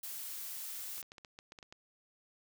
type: noise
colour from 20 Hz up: blue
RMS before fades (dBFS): -43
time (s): 0.03-1.02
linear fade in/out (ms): 5
type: clicks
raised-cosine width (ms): 0.2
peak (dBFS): -33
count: 10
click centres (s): 0.98 / 1.028 / 1.119 / 1.182 / 1.248 / 1.389 / 1.521 / 1.588 / 1.628 / 1.725
effects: none

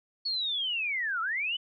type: linear two-way sweep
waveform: sine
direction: down then up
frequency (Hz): 4430 to 1284 to 3053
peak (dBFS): -28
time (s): 0.25-1.57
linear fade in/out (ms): 10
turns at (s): 1.21
effects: none

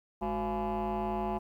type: tone with frequency modulation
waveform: sine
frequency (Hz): 528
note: C5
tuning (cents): +16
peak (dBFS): -27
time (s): 0.21-1.39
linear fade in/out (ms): 20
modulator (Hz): 159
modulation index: 2.7
effects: tanh soft clip ceiling -29 dBFS + 11-bit

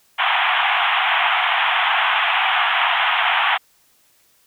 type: band-pass noise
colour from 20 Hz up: pink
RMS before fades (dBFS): -18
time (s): 0.18-3.58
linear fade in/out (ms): 20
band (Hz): 700 to 3400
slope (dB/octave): 96
effects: white hiss -58 dBFS RMS until 4.46 s

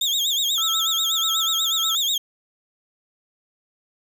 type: tone with vibrato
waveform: 35% pulse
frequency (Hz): 3492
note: A7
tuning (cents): -14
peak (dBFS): -18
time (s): 0.01-2.18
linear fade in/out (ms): 5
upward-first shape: sine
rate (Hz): 8.2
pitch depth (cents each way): 150
type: tone with tremolo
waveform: sine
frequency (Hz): 1318.5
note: E6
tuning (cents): 0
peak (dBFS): -28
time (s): 0.58-1.95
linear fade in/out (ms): 0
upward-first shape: sine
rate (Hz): 1.6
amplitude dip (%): 55
effects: none

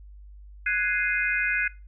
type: chord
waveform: sine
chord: Ab dominant seventh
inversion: third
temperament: equal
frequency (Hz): 1480 / 1661.2 / 2093 / 2489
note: Gb6 / Ab6 / C7 / Eb7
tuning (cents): 0 / 0 / 0 / 0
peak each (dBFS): -28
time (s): 0.66-1.68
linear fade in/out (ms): 5
effects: noise-tail reverb RT60 0.3 s tail -21 dB re dry + added 50 Hz sine -43 dBFS peak until 1.87 s

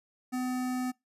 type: tone with notch filter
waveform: square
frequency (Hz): 252.7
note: B3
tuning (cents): +40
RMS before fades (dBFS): -32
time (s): 0.32-0.92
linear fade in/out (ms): 20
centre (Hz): 3400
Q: 1.4
effects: noise-tail reverb RT60 0.2 s tail -24 dB re dry + resampled to 32000 Hz

